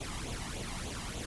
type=noise with flanger; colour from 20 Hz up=pink; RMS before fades=-39 dBFS; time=0-1.26 s; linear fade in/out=10 ms; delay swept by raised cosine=0.28 to 1.05 ms; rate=3.4 Hz; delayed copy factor=+0.65; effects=resampled to 24000 Hz